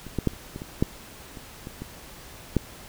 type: clicks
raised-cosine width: 3 ms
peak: -26 / -12 / -8 / -30 / -21 / -23 / -7 / -27 / -23 / -21 / -7 dBFS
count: 11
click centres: 0.067 / 0.187 / 0.273 / 0.335 / 0.561 / 0.619 / 0.825 / 1.372 / 1.671 / 1.82 / 2.567 s
effects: pink hiss -45 dBFS RMS until 2.88 s